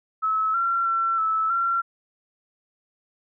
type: tone with pitch steps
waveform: sine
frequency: 1296 / 1365 / 1350 / 1308 / 1365 Hz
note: E6 / F6 / E6 / E6 / F6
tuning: -30 / -40 / +41 / -14 / -40 cents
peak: -20 dBFS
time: 0.22-1.82 s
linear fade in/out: 20 ms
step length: 320 ms
effects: none